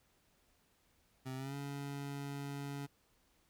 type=tone with pitch glide; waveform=25% pulse; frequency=130.81 to 141.01 Hz; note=C3 to C#3; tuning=0 to +30 cents; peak=-37 dBFS; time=1.25-2.87 s; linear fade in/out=20 ms; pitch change=+130 cents; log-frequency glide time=1.36-1.55 s; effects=pink hiss -73 dBFS RMS until 3.49 s